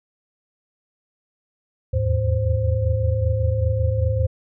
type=tone cluster; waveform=sine; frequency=78.4 / 83.6 / 106 / 523 Hz; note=D#2 / E2 / G#2 / C5; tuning=+14 / +25 / +36 / -1 cents; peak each=-23 / -26 / -20 / -26 dBFS; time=1.93-4.27 s; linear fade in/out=10 ms; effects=none